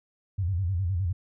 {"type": "tone with vibrato", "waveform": "sine", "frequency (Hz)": 91.1, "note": "F#2", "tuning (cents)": -26, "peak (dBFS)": -24, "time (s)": [0.38, 1.13], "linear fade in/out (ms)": 10, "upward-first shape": "square", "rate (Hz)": 9.7, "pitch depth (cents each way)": 130, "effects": []}